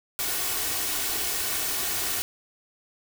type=noise with comb filter; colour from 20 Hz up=white; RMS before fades=-28 dBFS; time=0.19-2.22 s; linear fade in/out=0 ms; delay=2.7 ms; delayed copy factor=+0.5; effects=none